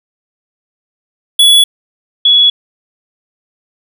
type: tone pair in turn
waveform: square / sine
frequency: 3395 / 3380 Hz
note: G#7 / G#7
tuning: +37 / +30 cents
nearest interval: unison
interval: 7 cents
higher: first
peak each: -4 dBFS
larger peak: neither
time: 1.39-1.64 / 2.25-2.5 s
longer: neither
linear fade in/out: 5 ms
effects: none